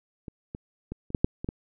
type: clicks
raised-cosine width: 3 ms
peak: -25 / -22 / -21 / -29 / -10 / -6 / -20 / -17 dBFS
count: 8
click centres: 0.282 / 0.549 / 0.92 / 1.104 / 1.148 / 1.245 / 1.445 / 1.489 s
effects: none